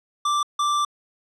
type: tone bursts at uneven times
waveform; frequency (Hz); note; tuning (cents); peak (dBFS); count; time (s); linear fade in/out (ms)
square; 1175; D6; +1; -20; 2; 0.25-0.43 / 0.59-0.85; 5
effects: low-pass 7000 Hz 12 dB/octave